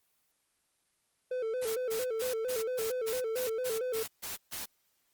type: tone with vibrato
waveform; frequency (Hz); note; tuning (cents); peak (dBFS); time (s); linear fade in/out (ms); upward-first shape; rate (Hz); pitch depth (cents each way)
triangle; 474.9; A#4; +32; -29; 1.31-4.03; 5; square; 4.4; 110
type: noise bursts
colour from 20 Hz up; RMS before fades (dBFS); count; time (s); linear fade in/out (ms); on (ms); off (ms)
white; -39; 11; 1.61-4.66; 20; 150; 140
effects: white hiss -74 dBFS RMS until 5.13 s + Opus 24 kbps